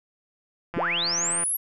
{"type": "click train", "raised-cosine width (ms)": 0.5, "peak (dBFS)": -19, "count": 120, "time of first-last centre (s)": [0.74, 1.436], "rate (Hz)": 171}
{"type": "linear sweep", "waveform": "sine", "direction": "up", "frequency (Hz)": [51.2, 11670], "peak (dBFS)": -23, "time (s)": [0.76, 1.57], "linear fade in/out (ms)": 10}
{"effects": []}